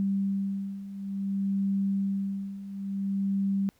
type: beating tone pair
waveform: sine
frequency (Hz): 196 / 196.57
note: G3 / G3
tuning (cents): 0 / +5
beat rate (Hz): 0.57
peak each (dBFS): -32 / -28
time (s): 0-3.69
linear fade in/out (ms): 0
effects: pink hiss -66 dBFS RMS until 3.79 s